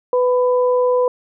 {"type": "tone pair together", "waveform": "sine", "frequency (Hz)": [497.9, 998], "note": ["B4", "B5"], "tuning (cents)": [14, 18], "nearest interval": "octave", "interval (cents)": 1204, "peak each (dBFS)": [-13, -22], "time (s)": [0.13, 1.08], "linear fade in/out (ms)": 2, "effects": []}